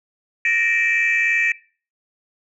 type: tone cluster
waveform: sine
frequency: 1787 / 1870 / 2340 / 2578 Hz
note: A6 / A#6 / D7 / E7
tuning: +26 / +5 / -7 / -39 cents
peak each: -27 / -19 / -18 / -24 dBFS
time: 0.45-1.52 s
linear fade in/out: 2 ms
effects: noise-tail reverb RT60 0.4 s tail -22 dB re dry + tanh soft clip ceiling -9 dBFS